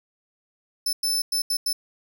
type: tone bursts at uneven times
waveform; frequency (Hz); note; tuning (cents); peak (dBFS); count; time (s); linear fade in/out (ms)
sawtooth; 5274; E8; 0; -19; 5; 0.86-0.93 / 1.03-1.22 / 1.32-1.42 / 1.5-1.57 / 1.66-1.73; 5
effects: none